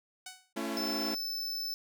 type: tone with exponential decay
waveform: 5% pulse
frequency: 746 Hz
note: F#5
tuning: 14 cents sharp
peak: -28 dBFS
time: 0.26-0.53 s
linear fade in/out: 5 ms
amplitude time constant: 58 ms
type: chord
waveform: sawtooth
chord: A major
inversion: none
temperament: equal with one note detuned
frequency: 220 / 277.2 / 338.1 Hz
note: A3 / C#4 / E4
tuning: 0 / 0 / +44 cents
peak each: -34 dBFS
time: 0.56-1.15 s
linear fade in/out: 10 ms
type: tone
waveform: square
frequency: 5274 Hz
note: E8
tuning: in tune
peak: -34 dBFS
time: 0.77-1.74 s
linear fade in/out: 0 ms
effects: none